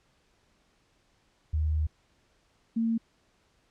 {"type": "tone pair in turn", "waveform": "sine", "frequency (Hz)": [77.2, 227.5], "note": ["D#2", "A#3"], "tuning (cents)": [-13, -42], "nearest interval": "octave + perfect fifth", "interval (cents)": 1871, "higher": "second", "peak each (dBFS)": -24, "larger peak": "neither", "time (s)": [[1.53, 1.87], [2.76, 2.98]], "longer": "first", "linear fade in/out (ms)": 10, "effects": ["pink hiss -68 dBFS RMS until 3.7 s", "low-pass 7000 Hz 12 dB/octave"]}